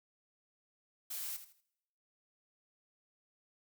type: noise with echo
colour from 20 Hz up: blue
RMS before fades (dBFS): -41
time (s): 1.1-1.37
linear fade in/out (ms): 10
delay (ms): 80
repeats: 3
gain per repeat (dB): -11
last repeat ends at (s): 1.61
effects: noise-tail reverb RT60 0.9 s tail -26 dB re dry